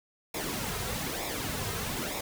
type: noise with flanger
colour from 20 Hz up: pink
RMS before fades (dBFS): -34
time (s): 0.34-2.21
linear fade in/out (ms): 5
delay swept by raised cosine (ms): 0.65 to 3.55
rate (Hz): 1.1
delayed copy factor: -0.65
effects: none